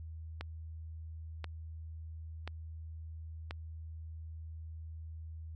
click train, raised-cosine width 0.3 ms, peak -24 dBFS, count 4, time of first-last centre 0.41-3.509 s, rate 0.968 Hz, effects added 80 Hz sine -42 dBFS peak until 5.55 s + MP3 48 kbps

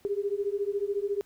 sine beating tone pair, 396.7 / 410.7 Hz, G4 / G#4, +21 / -19 cents, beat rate 14 Hz, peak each -30 dBFS, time 0.05-1.21 s, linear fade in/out 0 ms, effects pink hiss -62 dBFS RMS until 1.25 s

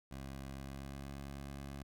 15% pulse tone with pitch glide, 67.6 to 69.3 Hz, C#2 to C#2, -43 to 0 cents, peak -38 dBFS, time 0.11-1.83 s, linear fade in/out 5 ms, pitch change +43 cents, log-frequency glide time 0.53-1.14 s, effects none

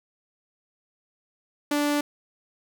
sawtooth tone, 292.2 Hz, D4, 9 cents flat, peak -18 dBFS, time 1.71-2.01 s, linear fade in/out 5 ms, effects none

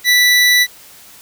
25% pulse tone, 1970 Hz, B6, 5 cents flat, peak -5 dBFS, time 0.04-0.67 s, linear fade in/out 50 ms, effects white hiss -41 dBFS RMS until 1.21 s

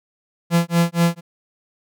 45% pulse tone with tremolo, 170 Hz, F3, 46 cents flat, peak -12 dBFS, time 0.5-1.21 s, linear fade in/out 50 ms, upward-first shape sine, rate 4.2 Hz, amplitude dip 100%, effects none

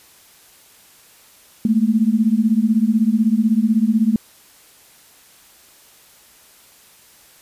sine beating tone pair, 213 / 229 Hz, G#3 / A#3, +44 / -31 cents, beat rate 16 Hz, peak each -16 dBFS, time 1.65-4.16 s, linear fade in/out 2 ms, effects white hiss -49 dBFS RMS until 7.41 s + resampled to 32000 Hz

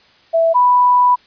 sine tone pair in turn, 659.3 / 987.8 Hz, E5 / B5, 0 / 0 cents, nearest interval perfect fifth, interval 700 cents, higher second, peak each -10 / -8 dBFS, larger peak second, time 0.33-0.54 / 0.54-1.16 s, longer second, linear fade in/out 20 ms, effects white hiss -50 dBFS RMS until 1.26 s + resampled to 11025 Hz

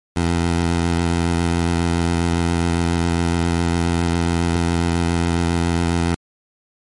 15% pulse tone with vibrato, 85.1 Hz, F2, 44 cents flat, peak -10 dBFS, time 0.16-6.15 s, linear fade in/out 5 ms, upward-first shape sine, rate 7.3 Hz, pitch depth 21 cents each way, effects MP3 48 kbps

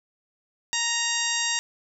harmonic tone with a mistuned harmonic, 932.3 Hz, A#5, in tune, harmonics 1 / 2 / 3 / 4 / 5 / 6 / 7 / 8, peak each -35 / -30 / -31 / -31 / -33 / -31 / -34 / -31 dBFS, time 0.73-1.59 s, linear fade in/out 0 ms, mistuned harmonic 6, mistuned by +39 cents, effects none

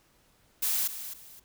blue noise with echo, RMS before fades -28 dBFS, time 0.62-0.88 s, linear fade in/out 10 ms, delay 260 ms, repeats 2, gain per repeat -11 dB, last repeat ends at 1.4 s, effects pink hiss -65 dBFS RMS until 1.44 s

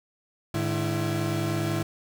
35% pulse tone cluster, 105.5 / 151.3 / 333.2 Hz, G#2 / D#3 / E4, +28 / -48 / +19 cents, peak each -28 dBFS, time 0.54-1.83 s, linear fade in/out 5 ms, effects none

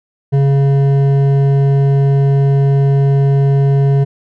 sine tone with hard clipping, 138.59 Hz, C#3, in tune, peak -10 dBFS, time 0.32-4.05 s, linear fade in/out 20 ms, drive 9 dB, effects none

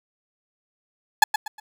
30% pulse tone with echo, 854 Hz, G#5, 48 cents sharp, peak -6 dBFS, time 1.22-1.24 s, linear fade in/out 5 ms, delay 120 ms, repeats 3, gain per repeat -10 dB, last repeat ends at 1.6 s, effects none

